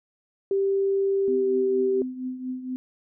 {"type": "tone with pitch glide", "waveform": "sine", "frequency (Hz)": [392, 387.9], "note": ["G4", "G4"], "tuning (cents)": [0, -18], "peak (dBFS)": -20, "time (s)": [0.51, 2.02], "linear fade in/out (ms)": 2, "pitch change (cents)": -18, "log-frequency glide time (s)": [1.35, 1.48]}
{"type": "tone with tremolo", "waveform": "sine", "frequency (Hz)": 255.6, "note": "C4", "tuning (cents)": -40, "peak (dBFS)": -26, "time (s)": [1.28, 2.76], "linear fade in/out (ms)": 0, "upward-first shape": "triangle", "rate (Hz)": 4.3, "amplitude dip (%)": 70}
{"effects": []}